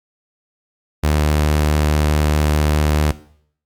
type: tone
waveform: sawtooth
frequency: 75.4 Hz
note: D2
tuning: 46 cents sharp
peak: -9 dBFS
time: 1.03-3.12 s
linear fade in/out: 10 ms
effects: noise-tail reverb RT60 0.6 s tail -17 dB re dry + MP3 96 kbps